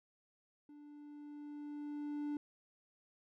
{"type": "tone with level ramp", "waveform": "triangle", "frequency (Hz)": 293.7, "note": "D4", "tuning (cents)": 0, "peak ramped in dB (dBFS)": [-52, -34], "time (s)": [0.69, 2.37], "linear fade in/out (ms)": 2, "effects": []}